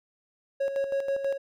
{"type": "tone with tremolo", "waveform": "triangle", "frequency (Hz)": 550, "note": "C#5", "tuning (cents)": -14, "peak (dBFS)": -22, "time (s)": [0.6, 1.38], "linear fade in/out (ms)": 10, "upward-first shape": "square", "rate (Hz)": 6.2, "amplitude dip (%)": 55, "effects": []}